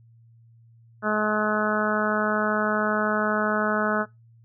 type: harmonic tone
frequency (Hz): 212.7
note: G#3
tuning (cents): +42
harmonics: 1 / 2 / 3 / 4 / 5 / 6 / 7 / 8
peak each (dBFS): -27 / -30 / -28 / -34 / -32 / -28 / -27 / -36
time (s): 1.02-4.06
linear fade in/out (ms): 50
effects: noise-tail reverb RT60 0.2 s tail -22 dB re dry + added 115 Hz sine -51 dBFS peak until 4.44 s